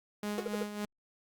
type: tone with tremolo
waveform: sawtooth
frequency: 207.7 Hz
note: G#3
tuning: in tune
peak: -29 dBFS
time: 0.23-0.85 s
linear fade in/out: 2 ms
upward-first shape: sine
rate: 3.6 Hz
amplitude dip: 60%
type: tone bursts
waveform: triangle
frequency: 466.2 Hz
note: A#4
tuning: in tune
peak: -29 dBFS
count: 4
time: 0.38-0.63 s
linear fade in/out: 5 ms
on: 22 ms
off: 54 ms
type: tone with exponential decay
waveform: sawtooth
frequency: 366.3 Hz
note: F#4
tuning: 17 cents flat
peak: -30 dBFS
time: 0.38-0.55 s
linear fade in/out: 0 ms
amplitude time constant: 36 ms
effects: Opus 48 kbps